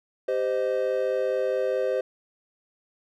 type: chord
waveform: triangle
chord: C minor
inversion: second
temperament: equal with one note detuned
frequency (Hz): 392 / 517.5 / 622.3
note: G4 / C5 / Eb5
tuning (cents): 0 / -19 / 0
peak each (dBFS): -27 / -23 / -28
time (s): 0.28-2.01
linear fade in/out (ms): 5
effects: none